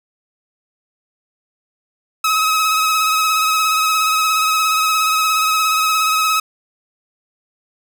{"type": "tone with vibrato", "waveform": "sawtooth", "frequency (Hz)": 1278, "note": "D#6", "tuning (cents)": 46, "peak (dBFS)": -10, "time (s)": [2.24, 6.4], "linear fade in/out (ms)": 5, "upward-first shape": "triangle", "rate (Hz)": 17, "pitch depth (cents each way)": 32, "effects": []}